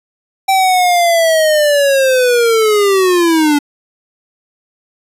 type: linear sweep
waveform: square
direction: down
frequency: 778 to 285.8 Hz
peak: -9 dBFS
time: 0.48-3.59 s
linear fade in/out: 10 ms
effects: resampled to 32000 Hz